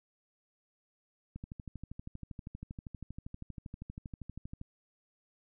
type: click train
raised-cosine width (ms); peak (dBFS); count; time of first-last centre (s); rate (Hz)
5; -30; 42; 1.36-4.614; 12.6
effects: none